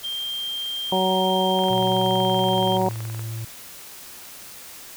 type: tone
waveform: sine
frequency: 3181 Hz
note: G7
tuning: 25 cents sharp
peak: -26 dBFS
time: 0.03-2.78 s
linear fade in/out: 20 ms
type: harmonic tone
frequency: 187.3 Hz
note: F#3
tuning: 21 cents sharp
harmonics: 1 / 2 / 3 / 4 / 5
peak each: -25 / -25 / -25 / -25 / -25 dBFS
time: 0.92-2.89 s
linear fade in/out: 2 ms
type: click train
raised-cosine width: 0.5 ms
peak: -23 dBFS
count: 35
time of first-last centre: 1.59-3.194 s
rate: 21.2 Hz
type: tone with pitch glide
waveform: triangle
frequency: 120 to 112.61 Hz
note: B2 to A2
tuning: -49 to +41 cents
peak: -26 dBFS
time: 1.7-3.45 s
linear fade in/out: 5 ms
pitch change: -110 cents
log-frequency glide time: 2.48-2.85 s
effects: white hiss -41 dBFS RMS until 4.96 s